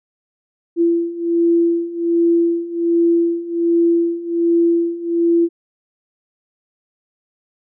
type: beating tone pair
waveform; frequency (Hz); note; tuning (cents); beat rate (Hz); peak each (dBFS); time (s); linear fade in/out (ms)
sine; 337.8 / 339.1; E4 / E4; +42 / +49; 1.3; -18 / -15; 0.76-5.49; 50
effects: none